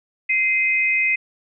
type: tone pair together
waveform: sine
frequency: 2079 / 2518 Hz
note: C7 / D#7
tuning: -12 / +20 cents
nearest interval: minor third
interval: 332 cents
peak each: -19 dBFS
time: 0.29-1.16 s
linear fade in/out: 10 ms
effects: none